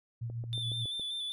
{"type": "tone with tremolo", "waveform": "sine", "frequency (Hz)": 116.7, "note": "A#2", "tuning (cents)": 2, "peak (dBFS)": -33, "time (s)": [0.21, 0.86], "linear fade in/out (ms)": 10, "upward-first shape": "sine", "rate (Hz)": 6.9, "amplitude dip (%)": 45}
{"type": "click train", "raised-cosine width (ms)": 2, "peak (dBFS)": -34, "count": 6, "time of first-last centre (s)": [0.3, 0.996], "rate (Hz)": 7.18}
{"type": "tone with vibrato", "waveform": "triangle", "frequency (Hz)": 3520, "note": "A7", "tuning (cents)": 0, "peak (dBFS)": -33, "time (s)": [0.53, 1.32], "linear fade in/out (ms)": 0, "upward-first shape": "square", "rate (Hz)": 5.2, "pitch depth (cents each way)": 26}
{"effects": []}